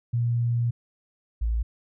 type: tone pair in turn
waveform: sine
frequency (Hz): 118.7 / 56.47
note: A#2 / A1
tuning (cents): +32 / +46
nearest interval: octave + minor second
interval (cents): 1286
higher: first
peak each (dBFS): -21 / -22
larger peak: first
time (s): 0.13-0.71 / 1.41-1.63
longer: first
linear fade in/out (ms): 10
effects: none